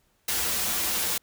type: noise with comb filter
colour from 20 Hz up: white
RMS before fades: -27 dBFS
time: 0.28-1.18 s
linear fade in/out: 5 ms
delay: 7.4 ms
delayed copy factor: -0.8
effects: pink hiss -68 dBFS RMS until 1.22 s